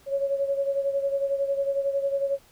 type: beating tone pair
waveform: sine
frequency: 552 / 563 Hz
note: C#5 / C#5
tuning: -7 / +27 cents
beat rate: 11 Hz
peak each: -24 / -30 dBFS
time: 0.06-2.39 s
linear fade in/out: 50 ms
effects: pink hiss -57 dBFS RMS until 2.51 s